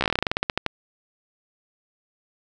slowing click train, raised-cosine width 0.3 ms, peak -5 dBFS, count 17, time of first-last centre 0.01-0.663 s, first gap 14 ms, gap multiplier 1.13, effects none

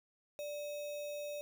sine tone with sample-and-hold, 587.3 Hz, D5, in tune, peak -39 dBFS, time 0.39-1.41 s, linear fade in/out 0 ms, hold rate 3150 Hz, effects none

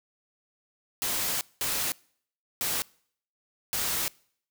white noise bursts at uneven times, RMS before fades -29 dBFS, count 4, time 1.02-1.41 / 1.61-1.92 / 2.61-2.82 / 3.73-4.08 s, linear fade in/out 0 ms, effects noise-tail reverb RT60 0.6 s tail -25 dB re dry

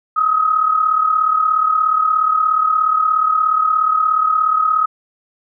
sine tone pair together, 1260.1 / 1297 Hz, D#6 / E6, +22 / -28 cents, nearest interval unison, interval 50 cents, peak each -13 / -19 dBFS, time 0.16-4.86 s, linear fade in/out 10 ms, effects none

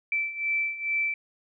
sine beating tone pair, 2326 / 2328.3 Hz, D7 / D7, -17 / -16 cents, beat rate 2.3 Hz, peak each -31 / -27 dBFS, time 0.12-1.14 s, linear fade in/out 2 ms, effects none

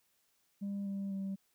sine tone with pitch steps, 200 / 197.13 / 194.31 Hz, G3 / G3 / G3, +35 / +10 / -15 cents, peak -33 dBFS, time 0.61-1.36 s, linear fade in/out 20 ms, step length 250 ms, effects tanh soft clip ceiling -34 dBFS + white hiss -75 dBFS RMS until 1.54 s

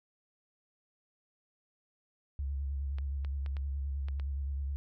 sine tone with vibrato, 69.3 Hz, C#2, in tune, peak -32 dBFS, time 2.39-4.76 s, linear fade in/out 0 ms, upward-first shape square, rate 9.6 Hz, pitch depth 40 cents each way
clicks, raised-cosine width 0.3 ms, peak -32 dBFS, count 6, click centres 2.985 / 3.248 / 3.462 / 3.568 / 4.085 / 4.198 s
effects none

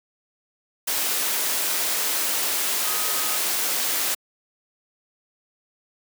sine tone in noise, 1257 Hz, D#6, 17 cents sharp, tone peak -35 dBFS, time 2.85-3.37 s, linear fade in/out 10 ms, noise white, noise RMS -24 dBFS, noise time 0.87-4.15 s, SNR -14 dB, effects high-pass 300 Hz 12 dB/octave

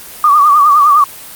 sine tone with vibrato, 1174.7 Hz, D6, in tune, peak -4 dBFS, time 0.24-1.04 s, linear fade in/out 2 ms, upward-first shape triangle, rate 9.8 Hz, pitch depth 100 cents each way, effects white hiss -31 dBFS RMS until 1.35 s + Opus 32 kbps

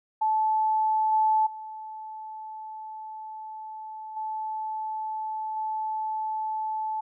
sine tone with level steps, 870 Hz, A5, 20 cents flat, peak -21 / -19 / -36 / -29 / -27 dBFS, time 0.21-7.01 s, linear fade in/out 10 ms, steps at 1.12 / 1.46 / 4.16 / 5.56 s, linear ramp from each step 10 ms, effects none

